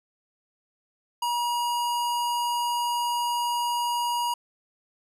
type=tone; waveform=square; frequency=957 Hz; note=A#5; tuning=45 cents sharp; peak=-25 dBFS; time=1.22-4.34 s; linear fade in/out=5 ms; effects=resampled to 32000 Hz